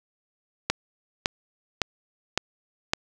click train, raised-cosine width 0.2 ms, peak -4 dBFS, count 5, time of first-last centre 0.7-2.935 s, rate 1.79 Hz, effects none

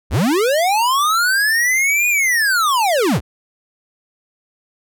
square linear two-way sweep, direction up then down, 42.13 to 2471 to 42.13 Hz, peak -14 dBFS, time 0.1-3.21 s, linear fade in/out 50 ms, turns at 2.08 s, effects none

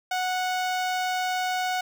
sawtooth tone with notch filter, 737 Hz, F#5, 7 cents flat, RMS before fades -27 dBFS, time 0.11-1.81 s, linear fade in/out 5 ms, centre 11000 Hz, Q 0.84, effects none

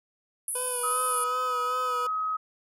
pink band-pass noise, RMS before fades -32 dBFS, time 0.48-1.24 s, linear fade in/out 2 ms, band 9500 to 11000 Hz, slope 96 dB/octave
25% pulse tone with vibrato, 496.7 Hz, B4, 10 cents sharp, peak -29 dBFS, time 0.55-2.07 s, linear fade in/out 5 ms, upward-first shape sine, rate 2.6 Hz, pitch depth 33 cents each way
sine tone, 1269 Hz, D#6, 34 cents sharp, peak -26 dBFS, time 0.83-2.37 s, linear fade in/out 10 ms
effects none

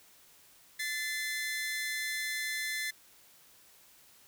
sawtooth tone pair together, 1751 / 2054 Hz, A6 / C7, -9 / -33 cents, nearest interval minor third, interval 276 cents, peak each -33 / -32 dBFS, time 0.79-2.91 s, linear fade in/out 10 ms, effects white hiss -60 dBFS RMS until 4.27 s

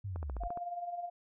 sine linear sweep, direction down, 103.83 to 41.91 Hz, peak -36 dBFS, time 0.04-0.48 s, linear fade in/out 10 ms
click train, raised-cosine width 1 ms, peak -30 dBFS, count 7, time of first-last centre 0.16-0.574 s, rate 14.5 Hz
sine tone with tremolo, 700 Hz, F5, 4 cents sharp, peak -34 dBFS, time 0.4-1.1 s, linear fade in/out 20 ms, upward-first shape sine, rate 19 Hz, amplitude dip 60%
effects none

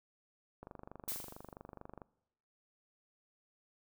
click train, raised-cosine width 1 ms, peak -34 dBFS, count 35, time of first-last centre 0.63-2.018 s, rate 24.5 Hz
blue noise with exponential decay, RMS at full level -36 dBFS, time 1.08-1.54 s, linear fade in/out 5 ms, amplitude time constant 100 ms
effects noise-tail reverb RT60 0.9 s tail -23 dB re dry

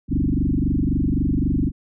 sine tone with frequency modulation, 164.81 Hz, E3, in tune, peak -17 dBFS, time 0.08-1.72 s, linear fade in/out 50 ms, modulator 23.8 Hz, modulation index 5.7, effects none

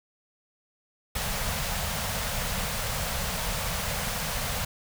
pink band-stop noise, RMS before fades -30 dBFS, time 1.15-4.65 s, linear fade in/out 5 ms, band 220 to 470 Hz, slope 48 dB/octave, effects none

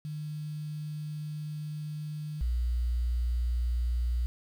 sine tone pair in turn, 151.3 / 60.04 Hz, D#3 / B1, -48 / -48 cents, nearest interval octave + major third, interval 1600 cents, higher first, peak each -34 / -26 dBFS, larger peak second, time 0.05-2.41 / 2.41-4.26 s, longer first, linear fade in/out 0 ms, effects 9-bit

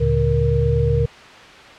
sine tone cluster, 74 / 114.8 / 143.4 / 468.9 Hz, D2 / A#2 / D3 / A#4, +14 / -26 / -41 / +10 cents, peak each -20 dBFS, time 0-1.06 s, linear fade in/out 10 ms, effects white hiss -40 dBFS RMS until 1.78 s + low-pass 3000 Hz 12 dB/octave

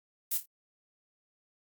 violet noise with echo, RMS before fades -30 dBFS, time 0.31-0.38 s, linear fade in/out 10 ms, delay 27 ms, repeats 3, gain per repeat -9 dB, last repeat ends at 0.461 s, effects Opus 48 kbps

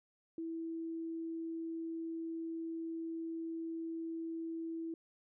sine tone, 328.3 Hz, E4, 7 cents flat, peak -38 dBFS, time 0.38-4.94 s, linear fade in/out 2 ms, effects none

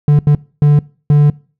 triangle tone bursts at uneven times, 146.83 Hz, D3, in tune, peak -3 dBFS, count 4, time 0.08-0.19 / 0.27-0.35 / 0.62-0.79 / 1.1-1.3 s, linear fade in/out 2 ms, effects noise-tail reverb RT60 0.4 s tail -23 dB re dry

